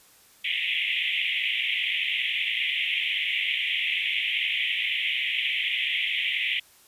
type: band-pass noise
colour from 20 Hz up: pink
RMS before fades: -27 dBFS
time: 0.44-6.6 s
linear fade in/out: 10 ms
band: 2000 to 3400 Hz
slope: 96 dB/octave
effects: white hiss -56 dBFS RMS until 6.87 s + resampled to 32000 Hz